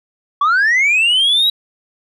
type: linear sweep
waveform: sine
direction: up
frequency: 1108.7 to 3900 Hz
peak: -8 dBFS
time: 0.41-1.5 s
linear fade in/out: 5 ms
effects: tanh soft clip ceiling -9 dBFS